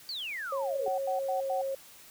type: exponential sweep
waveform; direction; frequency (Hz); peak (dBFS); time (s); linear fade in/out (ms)
sine; down; 4699 to 400; -34; 0.09-0.88; 0
type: tone with pitch glide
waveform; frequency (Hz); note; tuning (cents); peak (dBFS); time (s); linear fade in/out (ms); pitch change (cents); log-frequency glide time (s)
sine; 547 to 541.3; C#5 to C#5; -23 to -41; -30; 0.52-1.75; 5; -18; 0.87-1.48
type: tone bursts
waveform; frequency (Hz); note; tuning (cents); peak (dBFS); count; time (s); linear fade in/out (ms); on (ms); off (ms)
sine; 752; F#5; +28; -30; 4; 0.86-1.616; 5; 120; 92
effects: white hiss -53 dBFS RMS until 2.1 s